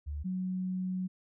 sine tone pair in turn, 73.42 / 185.01 Hz, D2 / F#3, 0 / 0 cents, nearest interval octave + major third, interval 1600 cents, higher second, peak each -34 / -31 dBFS, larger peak second, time 0.06-0.24 / 0.24-1.08 s, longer second, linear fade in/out 20 ms, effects none

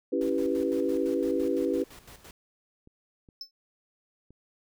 sine chord, C# half-diminished seventh, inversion none, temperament equal, 277.2 / 329.6 / 392 / 493.9 Hz, C#4 / E4 / G4 / B4, 0 / 0 / 0 / 0 cents, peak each -30 dBFS, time 0.12-1.84 s, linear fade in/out 10 ms
pink noise with tremolo, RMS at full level -48 dBFS, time 0.21-2.31 s, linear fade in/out 2 ms, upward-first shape square, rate 5.9 Hz, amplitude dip 65%
clicks, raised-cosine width 3 ms, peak -40 dBFS, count 3, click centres 2.874 / 3.288 / 4.306 s
triangle tone with exponential decay, 5274 Hz, E8, in tune, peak -31 dBFS, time 3.41-3.51 s, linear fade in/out 2 ms, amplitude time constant 20 ms
effects none

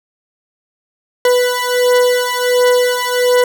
40% pulse beating tone pair, 493.9 / 495.3 Hz, B4 / B4, 0 / +5 cents, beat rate 1.4 Hz, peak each -13 dBFS, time 1.25-3.44 s, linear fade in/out 2 ms, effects none

